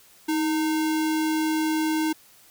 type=tone with sample-and-hold; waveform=sine; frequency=315 Hz; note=D#4; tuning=21 cents sharp; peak=-21 dBFS; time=0.28-2.13 s; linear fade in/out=10 ms; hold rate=1225 Hz; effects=white hiss -54 dBFS RMS until 2.5 s